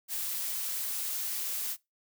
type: noise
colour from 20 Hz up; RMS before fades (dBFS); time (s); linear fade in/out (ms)
blue; -34; 0.08-1.77; 50
effects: noise-tail reverb RT60 0.2 s tail -22 dB re dry